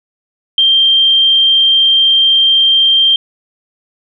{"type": "tone", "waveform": "sine", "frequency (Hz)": 3168, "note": "G7", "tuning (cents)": 18, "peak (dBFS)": -6, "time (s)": [0.58, 3.16], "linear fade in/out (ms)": 2, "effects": []}